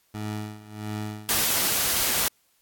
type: tone with tremolo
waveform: 20% pulse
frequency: 106.2 Hz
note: G#2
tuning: 39 cents sharp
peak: -24 dBFS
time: 0.14-1.39 s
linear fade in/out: 5 ms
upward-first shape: sine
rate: 1.5 Hz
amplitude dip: 85%
type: noise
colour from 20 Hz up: white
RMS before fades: -24 dBFS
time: 1.29-2.28 s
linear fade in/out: 0 ms
effects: white hiss -66 dBFS RMS until 2.61 s + AAC 64 kbps